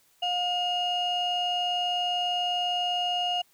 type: tone pair together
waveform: sine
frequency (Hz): 714.5 / 2858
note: F5 / F7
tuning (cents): +39 / +39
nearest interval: 2 octaves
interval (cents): 2400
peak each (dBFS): -26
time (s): 0.22-3.42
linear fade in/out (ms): 10
effects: tanh soft clip ceiling -21 dBFS + white hiss -64 dBFS RMS until 3.53 s